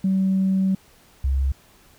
sine tone pair in turn, 190.8 / 67.46 Hz, G3 / C#2, -47 / -46 cents, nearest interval octave + tritone, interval 1799 cents, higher first, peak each -16 / -17 dBFS, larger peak first, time 0.04-0.75 / 1.24-1.52 s, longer first, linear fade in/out 5 ms, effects tanh soft clip ceiling -13 dBFS + pink hiss -54 dBFS RMS until 1.98 s

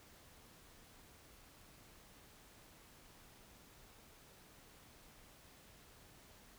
silence, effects pink hiss -62 dBFS RMS until 6.58 s

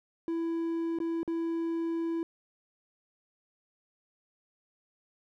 triangle tone with dropouts, 331.8 Hz, E4, 11 cents sharp, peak -27 dBFS, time 0.28-2.23 s, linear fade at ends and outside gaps 1 ms, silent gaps 0.987-1.002 / 1.231-1.277 s, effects none

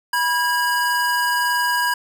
square tone pair together, 976 / 1633.9 Hz, B5 / G#6, -21 / -29 cents, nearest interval major sixth, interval 892 cents, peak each -21 dBFS, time 0.13-1.94 s, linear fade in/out 5 ms, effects none

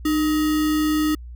sine tone with sample-and-hold, 305.6 Hz, D#4, 31 cents flat, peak -17 dBFS, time 0.05-1.15 s, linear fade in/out 5 ms, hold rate 1575 Hz, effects added 60 Hz sine -34 dBFS peak until 1.35 s

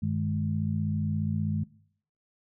sine tone cluster, 98.3 / 154.9 / 210 Hz, G2 / D#3 / G#3, +5 / -7 / +19 cents, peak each -30 dBFS, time 0.02-1.64 s, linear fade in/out 10 ms, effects noise-tail reverb RT60 0.6 s tail -20 dB re dry

